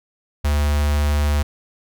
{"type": "tone with notch filter", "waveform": "square", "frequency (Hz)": 73.42, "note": "D2", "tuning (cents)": 0, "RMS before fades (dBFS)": -18, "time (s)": [0.44, 1.43], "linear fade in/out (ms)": 10, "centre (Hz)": 300, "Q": 1, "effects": []}